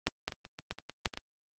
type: clicks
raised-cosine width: 0.2 ms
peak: -6 / -11 / -19 / -25 / -22 / -14 / -22 / -21 / -7 / -19 / -17 dBFS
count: 11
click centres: 0.07 / 0.28 / 0.322 / 0.451 / 0.589 / 0.71 / 0.786 / 0.896 / 1.058 / 1.138 / 1.174 s
effects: high-pass 100 Hz 12 dB/octave + Opus 24 kbps